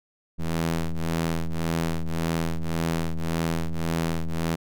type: ring-modulated tone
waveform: sawtooth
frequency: 82.8 Hz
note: E2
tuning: 8 cents sharp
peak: -17 dBFS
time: 0.38-4.56 s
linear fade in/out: 20 ms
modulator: 81.9 Hz
effects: none